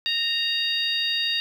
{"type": "harmonic tone with a mistuned harmonic", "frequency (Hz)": 932.3, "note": "A#5", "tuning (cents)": 0, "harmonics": [2, 3, 4, 5], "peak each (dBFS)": [-31, -27, -25, -30], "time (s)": [0.06, 1.4], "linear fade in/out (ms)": 0, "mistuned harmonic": 2, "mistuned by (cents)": -17, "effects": ["8-bit"]}